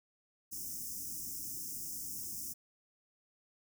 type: band-stop noise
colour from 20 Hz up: white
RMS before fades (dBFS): -42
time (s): 0.51-2.54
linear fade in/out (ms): 20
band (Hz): 350 to 5200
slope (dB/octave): 96
effects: none